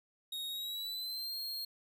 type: tone with pitch glide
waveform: 45% pulse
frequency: 3754 to 4238 Hz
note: A#7 to C8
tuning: +11 to +21 cents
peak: -37 dBFS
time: 0.32-1.65 s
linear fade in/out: 5 ms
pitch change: +210 cents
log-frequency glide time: 0.49-1.38 s
effects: none